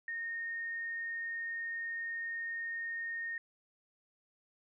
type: tone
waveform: sine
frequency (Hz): 1844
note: A#6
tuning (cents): -19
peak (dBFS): -36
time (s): 0.08-3.38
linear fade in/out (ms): 2
effects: none